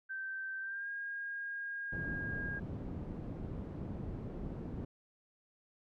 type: tone with pitch glide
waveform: sine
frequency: 1556 to 1624.9 Hz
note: G6 to G#6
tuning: -13 to -38 cents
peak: -38 dBFS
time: 0.09-2.6 s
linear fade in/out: 20 ms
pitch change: +75 cents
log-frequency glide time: 0.6-0.89 s
type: low-pass noise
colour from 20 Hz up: white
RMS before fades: -42 dBFS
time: 1.92-4.85 s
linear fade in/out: 5 ms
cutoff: 230 Hz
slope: 12 dB/octave
effects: none